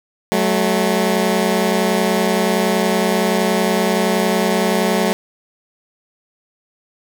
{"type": "tone pair together", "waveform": "15% pulse", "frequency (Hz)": [187.63, 218.3], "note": ["F#3", "A3"], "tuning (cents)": [24, -13], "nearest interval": "minor third", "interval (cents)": 263, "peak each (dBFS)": -11, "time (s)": [0.32, 5.13], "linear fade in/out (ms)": 0, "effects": []}